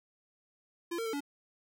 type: tone with pitch steps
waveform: square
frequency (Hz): 342.1 / 456.8 / 446.9 / 285.3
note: F4 / A#4 / A4 / C#4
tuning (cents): -36 / -35 / +27 / +50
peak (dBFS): -34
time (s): 0.91-1.206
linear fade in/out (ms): 10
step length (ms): 74
effects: none